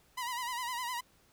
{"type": "tone with vibrato", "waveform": "sawtooth", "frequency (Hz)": 979, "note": "B5", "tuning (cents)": -15, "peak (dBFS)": -31, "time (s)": [0.17, 1.01], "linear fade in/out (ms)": 10, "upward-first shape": "sine", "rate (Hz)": 9.8, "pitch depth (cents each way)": 77, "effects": ["pink hiss -66 dBFS RMS until 1.32 s"]}